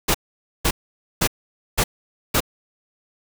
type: noise bursts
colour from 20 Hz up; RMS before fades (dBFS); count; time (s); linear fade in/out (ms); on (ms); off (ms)
pink; -18; 5; 0.08-2.405; 10; 65; 500
effects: none